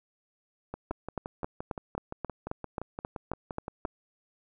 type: two click trains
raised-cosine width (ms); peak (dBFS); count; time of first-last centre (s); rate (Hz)
1; -18 / -22; 12 / 19; 0.91-3.851 / 0.74-3.854; 3.74 / 5.78
effects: none